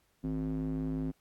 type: tone with band-pass filter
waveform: square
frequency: 52.8 Hz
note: G#1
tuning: 29 cents sharp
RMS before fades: -34 dBFS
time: 0.23-1.12 s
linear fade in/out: 20 ms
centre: 230 Hz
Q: 4.5
effects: pink hiss -72 dBFS RMS until 1.2 s + AAC 64 kbps